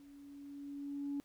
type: tone with level ramp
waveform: sine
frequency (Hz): 283.2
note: C#4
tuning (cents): +37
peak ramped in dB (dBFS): -55 to -34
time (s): 0-1.2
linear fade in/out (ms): 0
effects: tanh soft clip ceiling -32 dBFS + pink hiss -70 dBFS RMS until 1.24 s